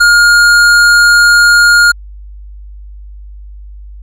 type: tone with hard clipping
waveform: triangle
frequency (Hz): 1420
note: F6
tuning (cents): +28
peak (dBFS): -5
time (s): 0-1.92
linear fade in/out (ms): 10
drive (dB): 16
effects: added 50 Hz sine -27 dBFS peak until 4.02 s